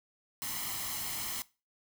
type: noise with comb filter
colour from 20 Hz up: white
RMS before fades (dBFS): -37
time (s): 0.42-1.42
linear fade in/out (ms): 0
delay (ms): 0.97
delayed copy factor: +0.6
effects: noise-tail reverb RT60 0.3 s tail -20 dB re dry